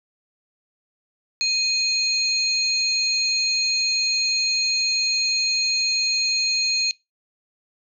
sine tone cluster, 2488 / 4209 / 6610 Hz, D#7 / C8 / G#8, -1 / +9 / -9 cents, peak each -26 / -20 / -29 dBFS, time 1.41-6.91 s, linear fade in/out 0 ms, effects noise-tail reverb RT60 0.2 s tail -22 dB re dry

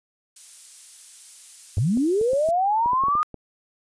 violet noise, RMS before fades -38 dBFS, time 0.36-2.51 s, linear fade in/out 5 ms
sine linear sweep, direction up, 87.31 to 1244.5 Hz, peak -18 dBFS, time 1.77-3.23 s, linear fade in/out 0 ms
clicks, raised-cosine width 2 ms, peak -23 dBFS, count 11, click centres 1.782 / 1.973 / 2.213 / 2.333 / 2.488 / 2.86 / 2.933 / 3.037 / 3.084 / 3.153 / 3.343 s
effects resampled to 22050 Hz

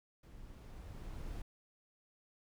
brown noise with level ramp, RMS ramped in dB -54 to -43 dBFS, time 0.23-1.42 s, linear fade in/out 5 ms, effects none

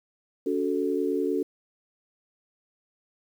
sine chord, F# minor, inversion second, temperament equal with one note detuned, 283.7 / 370 / 440 Hz, C#4 / F#4 / A4, +40 / 0 / 0 cents, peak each -28 dBFS, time 0.46-1.43 s, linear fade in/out 5 ms, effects 9-bit

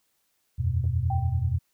sine chord, E suspended second, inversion none, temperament just, 82.41 / 92.71 / 123.61 Hz, E2 / F#2 / B2, 0 / +4 / +2 cents, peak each -27 dBFS, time 0.58-1.59 s, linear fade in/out 20 ms
clicks, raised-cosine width 2 ms, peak -33 / -36 dBFS, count 2, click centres 0.842 / 0.854 s
sine tone with exponential decay, 780 Hz, G5, 9 cents flat, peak -27 dBFS, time 1.1-1.55 s, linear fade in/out 5 ms, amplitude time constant 97 ms
effects white hiss -72 dBFS RMS until 1.73 s

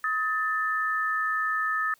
sine tone pair together, 1269 / 1769.2 Hz, D#6 / A6, +34 / +9 cents, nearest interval tritone, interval 575 cents, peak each -27 dBFS, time 0.04-1.94 s, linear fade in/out 2 ms, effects white hiss -62 dBFS RMS until 1.99 s

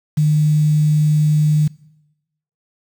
sine tone with quantisation, 151.8 Hz, D#3, 42 cents flat, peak -11 dBFS, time 0.17-1.68 s, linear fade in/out 10 ms, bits 6, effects noise-tail reverb RT60 0.9 s tail -22 dB re dry

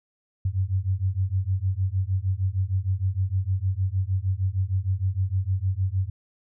sine beating tone pair, 91.8 / 98.3 Hz, F#2 / G2, -13 / +5 cents, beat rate 6.5 Hz, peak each -25 / -25 dBFS, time 0.45-6.1 s, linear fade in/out 5 ms, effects none

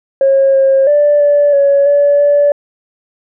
sine tone with pitch steps, 543 / 539 / 586 / 580 / 561 / 574 / 578 Hz, C#5 / C#5 / D5 / D5 / C#5 / D5 / D5, -36 / -49 / -4 / -22 / +21 / -40 / -28 cents, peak -5 dBFS, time 0.21-2.52 s, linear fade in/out 2 ms, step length 330 ms, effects tanh soft clip ceiling -2 dBFS

